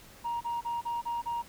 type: tone bursts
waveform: sine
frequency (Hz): 942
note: A#5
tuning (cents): +18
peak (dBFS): -28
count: 6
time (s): 0.24-1.425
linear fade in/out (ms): 20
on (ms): 170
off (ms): 33
effects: tanh soft clip ceiling -28 dBFS + pink hiss -53 dBFS RMS until 1.48 s